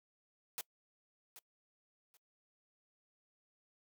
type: noise with echo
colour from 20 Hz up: white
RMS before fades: -41 dBFS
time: 0.58-0.61 s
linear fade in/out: 0 ms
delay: 780 ms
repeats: 2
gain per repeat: -13 dB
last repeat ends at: 2.17 s
effects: noise-tail reverb RT60 0.1 s tail -23 dB re dry + high-pass 150 Hz 12 dB/octave